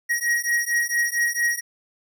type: beating tone pair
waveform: square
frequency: 1891 / 1895.4 Hz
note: A#6 / A#6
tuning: +24 / +28 cents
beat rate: 4.4 Hz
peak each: -24 dBFS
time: 0.09-1.61 s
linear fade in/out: 20 ms
effects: none